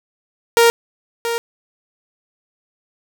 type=tone with echo; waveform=sawtooth; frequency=466.2 Hz; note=A#4; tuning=in tune; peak=-5 dBFS; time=0.57-0.7 s; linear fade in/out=0 ms; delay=680 ms; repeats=1; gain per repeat=-10 dB; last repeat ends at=1.38 s; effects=none